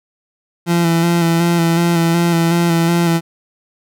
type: tone with vibrato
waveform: 30% pulse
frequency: 169 Hz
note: E3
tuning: 43 cents sharp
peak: -9 dBFS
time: 0.66-3.21 s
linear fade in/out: 50 ms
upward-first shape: square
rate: 2.7 Hz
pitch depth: 23 cents each way
effects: none